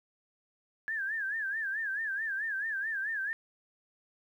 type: tone with vibrato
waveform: sine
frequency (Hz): 1680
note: G#6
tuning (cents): +19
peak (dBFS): -31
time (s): 0.88-3.33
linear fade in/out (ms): 0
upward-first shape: sine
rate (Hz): 4.6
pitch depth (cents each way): 140
effects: 11-bit